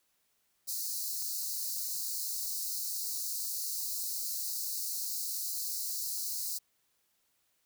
white high-pass noise, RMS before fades -36 dBFS, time 0.67-6.59 s, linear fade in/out 20 ms, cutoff 4100 Hz, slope 96 dB/octave, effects white hiss -75 dBFS RMS until 7.65 s

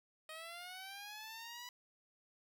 10% pulse linear sweep, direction up, 622.3 to 987.8 Hz, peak -39 dBFS, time 0.29-1.69 s, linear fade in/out 2 ms, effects none

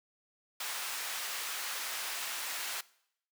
pink high-pass noise, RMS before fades -38 dBFS, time 0.6-2.81 s, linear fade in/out 5 ms, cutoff 1200 Hz, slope 12 dB/octave, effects noise-tail reverb RT60 0.7 s tail -21 dB re dry

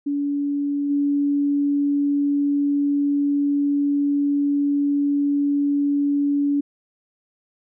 sine tone with level steps, 285.6 Hz, D4, 48 cents flat, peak -20 / -17 dBFS, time 0.06-6.61 s, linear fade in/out 10 ms, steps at 0.89 s, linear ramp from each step 20 ms, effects none

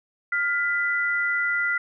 sine tone pair together, 1411 / 1993.3 Hz, F6 / B6, +17 / +16 cents, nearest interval tritone, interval 599 cents, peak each -24 dBFS, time 0.32-1.78 s, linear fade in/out 5 ms, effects none

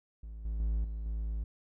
triangle tone with level steps, 54.4 Hz, A1, 19 cents flat, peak -39 / -30 / -26 / -33 / -30 dBFS, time 0.23-1.44 s, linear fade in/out 5 ms, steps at 0.45 / 0.6 / 0.84 / 1.06 s, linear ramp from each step 2 ms, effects none

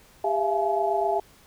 sine tone cluster, 400.6 / 664 / 692 / 850 Hz, G4 / E5 / F5 / G#5, +38 / +12 / -16 / +40 cents, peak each -27 dBFS, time 0.24-1.2 s, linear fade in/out 5 ms, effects pink hiss -55 dBFS RMS until 1.46 s

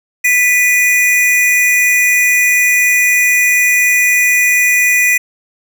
square tone pair together, 1982 / 2459 Hz, B6 / D#7, +6 / -21 cents, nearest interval major third, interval 373 cents, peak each -12 dBFS, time 0.24-5.18 s, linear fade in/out 10 ms, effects none

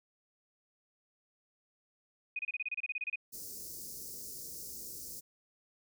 sine tone bursts, 2489 Hz, D#7, in tune, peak -33 dBFS, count 14, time 2.36-3.158 s, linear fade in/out 5 ms, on 31 ms, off 28 ms
white band-stop noise, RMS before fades -45 dBFS, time 3.32-5.21 s, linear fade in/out 20 ms, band 520 to 4800 Hz, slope 48 dB/octave
effects none

